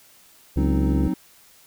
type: harmonic tone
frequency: 69.3 Hz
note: C#2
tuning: in tune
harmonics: 1 / 2 / 3 / 4 / 5 / 6 / 7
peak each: -21 / -27 / -31 / -33 / -35 / -37 / -38 dBFS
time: 0.56-1.08 s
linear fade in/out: 5 ms
type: chord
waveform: triangle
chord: C diminished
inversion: second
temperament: equal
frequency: 185 / 261.6 / 311.1 Hz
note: Gb3 / C4 / Eb4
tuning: 0 / 0 / 0 cents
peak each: -24 dBFS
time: 0.57-1.14 s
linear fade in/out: 5 ms
effects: white hiss -53 dBFS RMS until 1.66 s